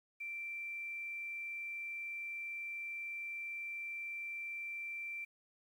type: tone with quantisation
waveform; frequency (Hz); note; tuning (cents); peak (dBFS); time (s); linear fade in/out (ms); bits
sine; 2349; D7; 0; -40; 0.2-5.25; 10; 11
effects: none